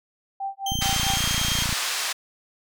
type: tone with tremolo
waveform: sine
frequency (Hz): 784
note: G5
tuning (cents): 0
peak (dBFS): -25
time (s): 0.4-1.24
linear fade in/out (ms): 5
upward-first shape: sine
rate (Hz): 4.6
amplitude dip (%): 100
type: tone with pitch glide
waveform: 30% pulse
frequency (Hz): 3136 to 3209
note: G7 to G7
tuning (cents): 0 to +40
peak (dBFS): -24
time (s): 0.66-1.64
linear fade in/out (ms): 5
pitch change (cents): +40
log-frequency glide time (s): 0.91-1.14
type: click train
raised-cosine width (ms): 5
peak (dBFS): -17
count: 30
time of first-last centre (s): 0.72-1.727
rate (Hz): 28.8
type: band-pass noise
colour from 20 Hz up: white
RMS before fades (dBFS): -27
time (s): 0.81-2.13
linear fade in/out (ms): 10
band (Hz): 830 to 6200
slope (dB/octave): 12
effects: none